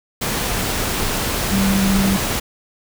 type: tone in noise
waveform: sine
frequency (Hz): 194.8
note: G3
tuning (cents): -11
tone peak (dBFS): -15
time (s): 1.51-2.17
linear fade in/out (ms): 10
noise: pink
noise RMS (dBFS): -21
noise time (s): 0.21-2.4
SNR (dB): +3
effects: none